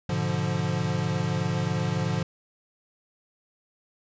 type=chord; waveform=square; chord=G# diminished seventh; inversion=none; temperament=equal; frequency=103.83 / 123.47 / 146.83 / 174.61 Hz; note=G#2 / B2 / D3 / F3; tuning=0 / 0 / 0 / 0 cents; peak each=-32 / -33 / -30 / -30 dBFS; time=0.09-2.23 s; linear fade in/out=5 ms; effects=resampled to 16000 Hz